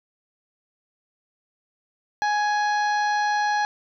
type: harmonic tone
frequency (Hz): 834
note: G#5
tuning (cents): +7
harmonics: 1 / 2 / 3 / 4 / 5 / 6 / 7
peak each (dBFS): -21 / -26 / -41 / -43 / -36 / -46 / -42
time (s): 2.22-3.65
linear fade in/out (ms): 0
effects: none